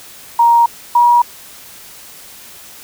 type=tone pair in turn; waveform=sine; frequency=938 / 957.7 Hz; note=A#5 / A#5; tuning=+11 / +46 cents; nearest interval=unison; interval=35 cents; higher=second; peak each=-6 dBFS; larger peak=neither; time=0.39-0.66 / 0.95-1.22 s; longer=neither; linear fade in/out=5 ms; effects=white hiss -37 dBFS RMS until 2.83 s